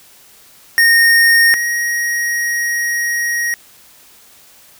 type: tone pair in turn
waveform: square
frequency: 1848 / 1886.8 Hz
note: A#6 / A#6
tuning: -16 / +20 cents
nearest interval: unison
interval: 36 cents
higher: second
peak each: -8 / -16 dBFS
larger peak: first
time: 0.78-1.54 / 1.54-3.54 s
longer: second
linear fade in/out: 0 ms
effects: white hiss -45 dBFS RMS until 4.79 s